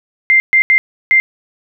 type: tone bursts at uneven times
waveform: sine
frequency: 2093 Hz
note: C7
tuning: in tune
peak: -6 dBFS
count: 4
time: 0.3-0.4 / 0.53-0.62 / 0.7-0.78 / 1.11-1.2 s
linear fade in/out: 0 ms
effects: none